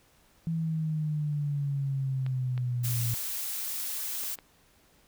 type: exponential sweep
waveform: sine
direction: down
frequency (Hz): 165.4 to 116.5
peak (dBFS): -27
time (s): 0.47-3.14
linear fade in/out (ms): 0
type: clicks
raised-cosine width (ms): 0.3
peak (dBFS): -28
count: 5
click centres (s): 2.264 / 2.578 / 3.145 / 4.236 / 4.388
type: noise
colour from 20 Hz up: blue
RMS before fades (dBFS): -34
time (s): 2.83-4.36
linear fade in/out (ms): 20
effects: pink hiss -63 dBFS RMS until 5.07 s